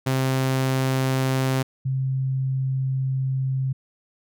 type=tone pair in turn; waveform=sawtooth / sine; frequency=131.8 / 132.46 Hz; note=C3 / C3; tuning=+13 / +22 cents; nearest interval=unison; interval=9 cents; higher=second; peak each=-16 / -21 dBFS; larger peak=first; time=0.06-1.63 / 1.85-3.73 s; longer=second; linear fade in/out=10 ms; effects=none